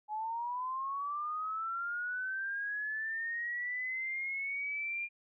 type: linear sweep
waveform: sine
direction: up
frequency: 840 to 2407 Hz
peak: -34 dBFS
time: 0.08-5.09 s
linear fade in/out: 50 ms
effects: none

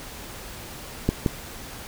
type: clicks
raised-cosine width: 3 ms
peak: -6 / -7 dBFS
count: 2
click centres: 1.09 / 1.262 s
effects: pink hiss -39 dBFS RMS until 1.87 s

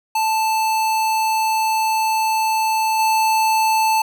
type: tone with level steps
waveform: square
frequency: 880 Hz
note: A5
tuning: in tune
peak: -17 / -15 dBFS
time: 0.15-4.02 s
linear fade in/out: 5 ms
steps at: 2.99 s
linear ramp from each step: 2 ms
effects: none

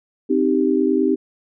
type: chord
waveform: sine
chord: C minor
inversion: none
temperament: equal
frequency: 261.6 / 311.1 / 392 Hz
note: C4 / Eb4 / G4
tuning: 0 / 0 / 0 cents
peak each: -19 dBFS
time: 0.29-1.16 s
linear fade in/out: 20 ms
effects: none

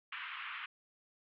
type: band-pass noise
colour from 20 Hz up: pink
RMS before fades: -44 dBFS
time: 0.12-0.66 s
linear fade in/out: 5 ms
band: 1100 to 3100 Hz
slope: 48 dB/octave
effects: none

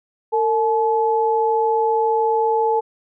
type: tone pair together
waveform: sine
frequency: 453.6 / 858.8 Hz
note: A#4 / A5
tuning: -47 / -42 cents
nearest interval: major seventh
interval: 1105 cents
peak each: -18 dBFS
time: 0.32-2.81 s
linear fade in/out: 20 ms
effects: none

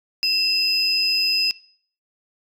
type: tone pair together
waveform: sine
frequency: 2683 / 5043 Hz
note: E7 / D#8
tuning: +30 / +22 cents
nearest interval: major seventh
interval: 1092 cents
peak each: -23 / -17 dBFS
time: 0.23-1.51 s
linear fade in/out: 0 ms
effects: noise-tail reverb RT60 0.5 s tail -21 dB re dry + tanh soft clip ceiling -14 dBFS

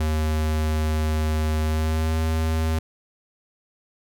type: tone with pitch glide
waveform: square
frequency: 77.78 to 79.97 Hz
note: D#2 to D#2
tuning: 0 to +48 cents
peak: -21 dBFS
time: 0-2.79 s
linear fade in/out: 5 ms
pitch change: +48 cents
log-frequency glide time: 1.62-2.19 s
effects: none

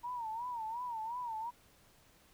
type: tone with vibrato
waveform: sine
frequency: 932.3 Hz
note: A#5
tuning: in tune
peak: -37 dBFS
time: 0.03-1.51 s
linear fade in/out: 20 ms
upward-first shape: sine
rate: 2.8 Hz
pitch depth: 120 cents each way
effects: pink hiss -65 dBFS RMS until 2.33 s

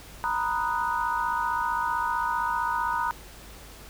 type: chord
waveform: sine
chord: B major seventh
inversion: third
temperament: equal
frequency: 932.3 / 987.8 / 1244.5 / 1480 Hz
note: A#5 / B5 / D#6 / F#6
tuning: 0 / 0 / 0 / 0 cents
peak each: -28 / -30 / -31 / -32 dBFS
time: 0.24-3.11 s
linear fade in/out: 0 ms
effects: added 50 Hz sine -47 dBFS peak until 3.89 s + pink hiss -47 dBFS RMS until 3.89 s

